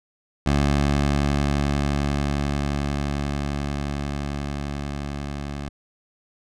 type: tone with level ramp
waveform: 15% pulse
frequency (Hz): 71.3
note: C#2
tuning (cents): +49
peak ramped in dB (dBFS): -11 to -23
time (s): 0.46-5.69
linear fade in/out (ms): 5
effects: low-pass 7000 Hz 12 dB/octave